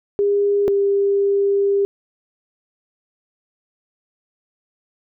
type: tone pair in turn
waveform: sine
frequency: 404.9 / 399.1 Hz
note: G#4 / G4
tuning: -44 / +31 cents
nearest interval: unison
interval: 25 cents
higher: first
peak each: -14 dBFS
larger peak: neither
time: 0.19-0.68 / 0.68-1.85 s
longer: second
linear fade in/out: 0 ms
effects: none